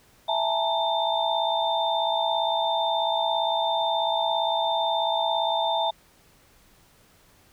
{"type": "tone cluster", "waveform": "sine", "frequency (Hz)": [662, 829, 887, 944, 3593], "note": ["E5", "G#5", "A5", "A#5", "A7"], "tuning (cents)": [7, -3, 14, 22, 36], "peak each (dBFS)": [-27, -29, -27, -32, -29], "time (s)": [0.28, 5.91], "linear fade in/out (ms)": 10, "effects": ["pink hiss -58 dBFS RMS until 7.52 s"]}